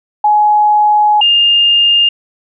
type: tone pair in turn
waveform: sine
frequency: 841 / 2817 Hz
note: G#5 / F7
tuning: +22 / +14 cents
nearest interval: octave + major sixth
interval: 2092 cents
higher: second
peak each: -6 dBFS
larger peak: neither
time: 0.24-1.21 / 1.21-2.09 s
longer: first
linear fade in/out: 5 ms
effects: none